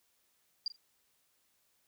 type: tone with echo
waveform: sine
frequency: 4775 Hz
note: D8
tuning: 28 cents sharp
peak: -31 dBFS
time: 0.66-0.68 s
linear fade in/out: 2 ms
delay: 41 ms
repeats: 2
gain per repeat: -14 dB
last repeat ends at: 0.762 s
effects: white hiss -74 dBFS RMS until 1.87 s